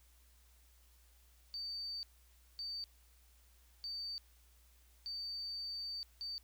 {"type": "tone bursts at uneven times", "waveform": "sine", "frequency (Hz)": 4596, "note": "D8", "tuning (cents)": -38, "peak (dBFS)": -40, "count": 5, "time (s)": [[1.54, 2.03], [2.59, 2.84], [3.84, 4.18], [5.06, 6.03], [6.21, 6.38]], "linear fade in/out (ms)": 0, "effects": ["added 60 Hz sine -64 dBFS peak until 6.43 s", "white hiss -70 dBFS RMS until 6.43 s"]}